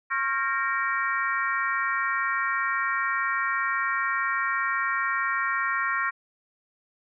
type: tone cluster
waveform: sine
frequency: 1088 / 1380 / 1598 / 1860 / 2305 Hz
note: C#6 / F6 / G6 / A#6 / D7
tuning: -33 / -21 / +33 / -4 / -33 cents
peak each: -29 / -29 / -34 / -28 / -35 dBFS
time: 0.1-6.11 s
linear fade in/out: 20 ms
effects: none